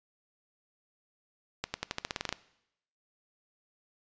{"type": "accelerating click train", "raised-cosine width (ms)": 0.2, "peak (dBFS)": -14, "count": 12, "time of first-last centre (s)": [1.64, 2.326], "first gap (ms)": 100, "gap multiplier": 0.9, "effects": ["noise-tail reverb RT60 0.8 s tail -19 dB re dry", "resampled to 16000 Hz"]}